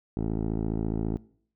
10% pulse tone with low-pass filter, 54.7 Hz, A1, 9 cents flat, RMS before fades -29 dBFS, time 0.17-1.17 s, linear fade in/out 0 ms, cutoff 460 Hz, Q 1.3, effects noise-tail reverb RT60 0.6 s tail -22 dB re dry

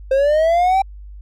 triangle linear sweep, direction up, 523 to 785 Hz, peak -10 dBFS, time 0.11-0.82 s, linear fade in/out 5 ms, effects added 50 Hz sine -33 dBFS peak until 1.21 s

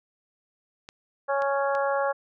clicks, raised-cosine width 0.2 ms, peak -24 dBFS, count 3, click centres 0.889 / 1.421 / 1.751 s
harmonic tone, 277.5 Hz, C#4, 2 cents sharp, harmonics 2 / 3 / 4 / 5 / 6, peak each -25 / -29 / -31 / -33 / -35 dBFS, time 1.28-2.13 s, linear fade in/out 20 ms
effects none

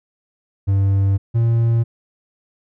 triangle tone pair in turn, 98 / 115.8 Hz, G2 / A#2, 0 / -11 cents, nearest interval minor third, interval 289 cents, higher second, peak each -11 / -11 dBFS, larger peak neither, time 0.67-1.18 / 1.34-1.84 s, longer first, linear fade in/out 20 ms, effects none

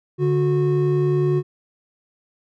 triangle tone pair together, 145.29 / 365.2 Hz, D3 / F#4, -18 / -23 cents, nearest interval octave + major third, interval 1595 cents, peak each -17 dBFS, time 0.18-1.43 s, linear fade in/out 50 ms, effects none

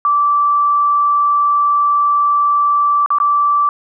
sine tone with dropouts, 1164 Hz, D6, 16 cents flat, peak -10 dBFS, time 0.05-3.69 s, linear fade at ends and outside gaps 1 ms, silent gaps 3.061-3.104 / 3.185-3.201 s, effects none

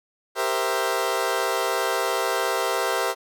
20% pulse chord, C dominant seventh, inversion second, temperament equal, 392 / 466.2 / 523.3 / 659.3 Hz, G4 / Bb4 / C5 / E5, 0 / 0 / 0 / 0 cents, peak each -23 dBFS, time 0.35-3.15 s, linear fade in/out 50 ms, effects none

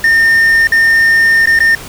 triangle tone with dropouts, 1817 Hz, A#6, 45 cents flat, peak -4 dBFS, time 0.04-1.75 s, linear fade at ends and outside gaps 2 ms, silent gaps 0.672-0.721 / 1.458-1.472 / 1.59-1.604 s, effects pink hiss -29 dBFS RMS until 1.88 s

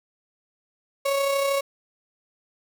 35% pulse tone with amplitude modulation, 554 Hz, C#5, 1 cent flat, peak -18 dBFS, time 1.05-1.61 s, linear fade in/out 10 ms, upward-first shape sine, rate 32.7 Hz, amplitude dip 35%, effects none

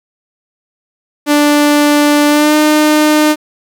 sawtooth tone with pitch glide, 293.7 to 303.9 Hz, D4 to D#4, 0 to -41 cents, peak -3 dBFS, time 1.26-3.36 s, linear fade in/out 50 ms, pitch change +59 cents, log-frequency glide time 2.28-2.56 s, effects 7-bit

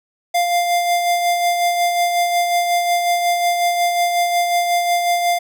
square tone with tremolo, 698.5 Hz, F5, in tune, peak -14 dBFS, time 0.34-5.39 s, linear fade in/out 10 ms, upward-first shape sine, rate 5.5 Hz, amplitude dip 40%, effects none

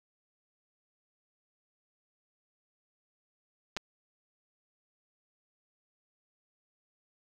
clicks, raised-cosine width 0.2 ms, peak -17 / -18 dBFS, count 2, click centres 3.766 / 3.771 s, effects none

